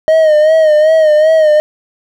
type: tone with vibrato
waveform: triangle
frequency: 622.3 Hz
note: D#5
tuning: in tune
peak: -3 dBFS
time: 0.08-1.6 s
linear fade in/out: 0 ms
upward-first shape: sine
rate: 2.6 Hz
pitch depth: 58 cents each way
effects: none